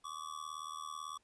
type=tone with amplitude modulation; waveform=square; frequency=1140 Hz; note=C#6; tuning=48 cents sharp; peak=-39 dBFS; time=0.04-1.18 s; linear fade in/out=10 ms; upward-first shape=sine; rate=78.1 Hz; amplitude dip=90%; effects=pink hiss -75 dBFS RMS until 1.23 s + resampled to 22050 Hz